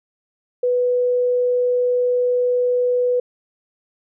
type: tone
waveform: sine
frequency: 493.9 Hz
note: B4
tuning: in tune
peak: -15 dBFS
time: 0.63-3.2 s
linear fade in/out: 5 ms
effects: none